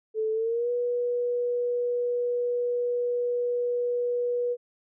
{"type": "tone with pitch glide", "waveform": "sine", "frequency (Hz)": [437.7, 485.7], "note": ["A4", "B4"], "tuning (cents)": [-9, -29], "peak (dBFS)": -24, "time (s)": [0.14, 4.57], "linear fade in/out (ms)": 50, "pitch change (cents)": 180, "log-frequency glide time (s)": [0.32, 0.7], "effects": []}